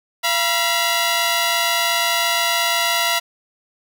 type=tone pair together; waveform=10% pulse; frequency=683 / 965.9 Hz; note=F5 / B5; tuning=-39 / -39 cents; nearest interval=tritone; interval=600 cents; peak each=-11 dBFS; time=0.23-3.2 s; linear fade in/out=20 ms; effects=none